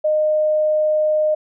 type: tone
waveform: sine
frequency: 614 Hz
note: D#5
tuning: 23 cents flat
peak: -14 dBFS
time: 0.04-1.35 s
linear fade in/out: 10 ms
effects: none